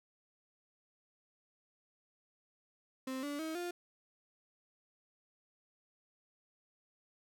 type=tone with pitch steps; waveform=35% pulse; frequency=261.6 / 288.6 / 318.4 / 351.2 Hz; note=C4 / D4 / D#4 / F4; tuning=0 / -30 / +40 / +10 cents; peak=-36 dBFS; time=3.07-3.71 s; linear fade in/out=5 ms; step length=160 ms; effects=none